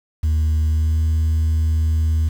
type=tone with pitch glide; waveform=sine; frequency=78 to 79.46 Hz; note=D#2 to D#2; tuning=+5 to +37 cents; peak=-12 dBFS; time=0.23-2.29 s; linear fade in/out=10 ms; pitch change=+32 cents; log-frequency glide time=0.67-1 s; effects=tanh soft clip ceiling -14 dBFS + 7-bit